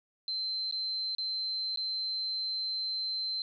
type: tone with dropouts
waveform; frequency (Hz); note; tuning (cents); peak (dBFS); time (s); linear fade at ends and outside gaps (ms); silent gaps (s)
sine; 4100; C8; -36; -31; 0.28-3.42; 1; 0.712-0.724 / 1.15-1.183 / 1.76-1.773
effects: none